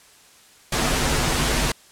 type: noise with comb filter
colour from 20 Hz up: pink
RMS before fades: -21 dBFS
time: 0.72-1.72 s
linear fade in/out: 5 ms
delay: 10 ms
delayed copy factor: -0.65
effects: white hiss -51 dBFS RMS until 1.91 s + low-pass 10000 Hz 12 dB/octave